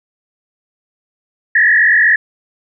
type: tone with frequency modulation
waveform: sine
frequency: 1806 Hz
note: A6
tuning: 45 cents sharp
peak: -7 dBFS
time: 1.55-2.16 s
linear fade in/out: 5 ms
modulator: 44.1 Hz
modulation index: 2.7
effects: none